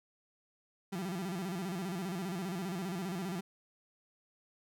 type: tone with vibrato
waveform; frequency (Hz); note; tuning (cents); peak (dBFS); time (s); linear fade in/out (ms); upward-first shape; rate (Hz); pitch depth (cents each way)
35% pulse; 182.5; F#3; -24; -34; 0.92-3.41; 10; square; 15; 120
effects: none